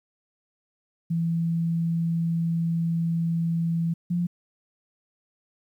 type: tone pair in turn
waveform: sine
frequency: 166.6 / 174.26 Hz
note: E3 / F3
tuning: +19 / -4 cents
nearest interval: minor second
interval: 77 cents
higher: second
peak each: -22 dBFS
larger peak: neither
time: 1.1-3.94 / 4.1-4.27 s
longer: first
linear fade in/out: 10 ms
effects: 10-bit